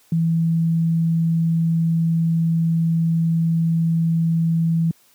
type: tone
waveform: sine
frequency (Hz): 164.81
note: E3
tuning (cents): 0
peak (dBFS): -15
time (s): 0.12-4.91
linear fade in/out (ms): 2
effects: white hiss -56 dBFS RMS until 5.14 s + high-pass 100 Hz 12 dB/octave